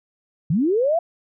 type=linear sweep; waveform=sine; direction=up; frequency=135.8 to 698.5 Hz; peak=-16 dBFS; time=0.5-0.99 s; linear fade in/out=5 ms; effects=none